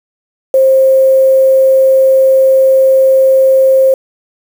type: tone with quantisation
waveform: sine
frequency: 530 Hz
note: C5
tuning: 22 cents sharp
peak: -4 dBFS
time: 0.54-3.94 s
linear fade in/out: 2 ms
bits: 5
effects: none